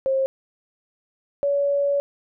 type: tone pair in turn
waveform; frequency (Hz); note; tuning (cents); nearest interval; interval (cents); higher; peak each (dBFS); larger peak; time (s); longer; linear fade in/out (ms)
sine; 534 / 566.2; C5 / C#5; +35 / +37; minor second; 102; second; -18; neither; 0.06-0.26 / 1.43-2; second; 0
effects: none